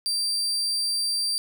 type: tone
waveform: 35% pulse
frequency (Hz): 4699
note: D8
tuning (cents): 0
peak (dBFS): -22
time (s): 0.06-1.38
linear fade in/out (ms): 0
effects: none